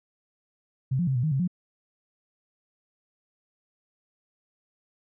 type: tone with pitch steps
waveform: sine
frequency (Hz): 131.3 / 175.5 / 133.1 / 122.4 / 156.3 / 134.5 / 179.3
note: C3 / F3 / C3 / B2 / D#3 / C3 / F3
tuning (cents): +6 / +9 / +30 / -15 / +8 / +48 / +46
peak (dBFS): -22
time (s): 0.91-1.477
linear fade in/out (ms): 10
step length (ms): 81
effects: none